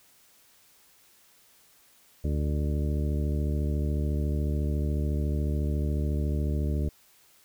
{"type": "harmonic tone", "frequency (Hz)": 74, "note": "D2", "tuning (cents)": 14, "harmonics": [1, 2, 3, 4, 5, 6, 8], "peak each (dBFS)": [-26, -32, -36, -38, -40, -42, -44], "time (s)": [2.24, 6.89], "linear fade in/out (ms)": 5, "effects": ["white hiss -60 dBFS RMS until 7.44 s"]}